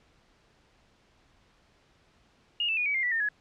sine tone with pitch steps, 2852 / 2646 / 2454 / 2277 / 2112 / 1959.3 / 1817.5 / 1686 Hz, F7 / E7 / D#7 / C#7 / C7 / B6 / A#6 / G#6, +36 / +6 / -25 / +46 / +16 / -14 / -44 / +26 cents, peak -25 dBFS, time 2.6-3.288 s, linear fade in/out 2 ms, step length 86 ms, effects pink hiss -64 dBFS RMS until 3.4 s + low-pass 5000 Hz 12 dB/octave

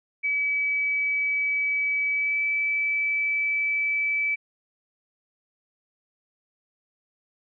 sine tone with pitch glide, 2287 to 2306 Hz, D7 to D7, -47 to -32 cents, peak -22 dBFS, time 0.23-4.36 s, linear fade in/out 20 ms, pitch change +15 cents, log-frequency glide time 2.13-2.4 s, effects none

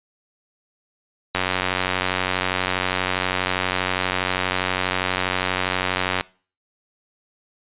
click train, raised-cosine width 0.3 ms, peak -4 dBFS, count 450, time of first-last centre 1.35-6.209 s, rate 92.4 Hz, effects noise-tail reverb RT60 0.4 s tail -22 dB re dry + resampled to 8000 Hz

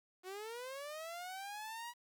sawtooth linear sweep, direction up, 358.8 to 971 Hz, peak -40 dBFS, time 0.23-1.94 s, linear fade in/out 50 ms, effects 11-bit

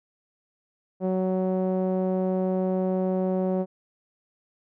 sawtooth tone with low-pass filter, 186.4 Hz, F#3, 13 cents sharp, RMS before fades -25 dBFS, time 1-3.66 s, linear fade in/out 50 ms, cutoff 580 Hz, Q 2.1, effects none

